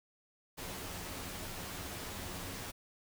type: noise with comb filter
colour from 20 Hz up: pink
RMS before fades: -43 dBFS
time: 0.57-2.72 s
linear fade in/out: 20 ms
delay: 11 ms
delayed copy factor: +0.5
effects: none